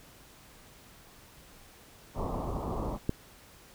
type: low-pass noise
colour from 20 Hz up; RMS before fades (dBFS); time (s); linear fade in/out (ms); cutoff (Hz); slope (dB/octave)
pink; -34; 2.14-2.99; 50; 1200; 96
type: click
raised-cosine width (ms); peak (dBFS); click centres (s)
3; -14; 3.094
effects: pink hiss -55 dBFS RMS until 3.74 s